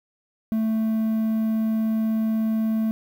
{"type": "tone", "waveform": "triangle", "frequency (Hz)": 220.9, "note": "A3", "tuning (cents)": 7, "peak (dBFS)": -18, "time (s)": [0.52, 2.91], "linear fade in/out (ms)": 0, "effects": ["8-bit"]}